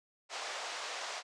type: band-pass noise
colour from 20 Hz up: pink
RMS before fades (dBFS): -41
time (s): 0.29-1.23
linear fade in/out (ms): 50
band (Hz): 570 to 6900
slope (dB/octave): 24
effects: resampled to 22050 Hz